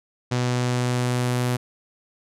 sawtooth tone with low-pass filter sweep, 123.8 Hz, B2, 5 cents sharp, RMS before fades -23 dBFS, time 0.31-1.57 s, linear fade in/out 10 ms, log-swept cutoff 6500 to 12000 Hz, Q 1.3, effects none

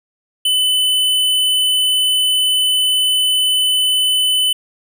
square tone, 3013 Hz, F#7, 31 cents sharp, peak -13 dBFS, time 0.45-4.53 s, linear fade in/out 5 ms, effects none

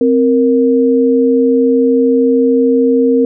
sine tone pair together, 261.6 / 466.6 Hz, C4 / A#4, 0 / +2 cents, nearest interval minor seventh, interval 1002 cents, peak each -10 dBFS, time 0.01-3.25 s, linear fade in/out 2 ms, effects none

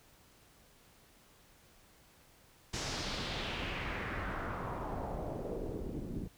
pink noise with low-pass filter sweep, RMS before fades -39 dBFS, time 2.73-6.28 s, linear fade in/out 10 ms, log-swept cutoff 6500 to 260 Hz, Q 2.1, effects pink hiss -63 dBFS RMS until 6.37 s

